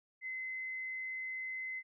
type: tone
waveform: sine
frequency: 2049 Hz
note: C7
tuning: 37 cents flat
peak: -38 dBFS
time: 0.21-1.83 s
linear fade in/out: 50 ms
effects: none